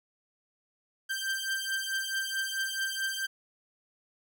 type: beating tone pair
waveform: sawtooth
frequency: 1568 / 1572.6 Hz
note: G6 / G6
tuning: 0 / +5 cents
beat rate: 4.6 Hz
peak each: -30 dBFS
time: 1.09-3.27 s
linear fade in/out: 20 ms
effects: none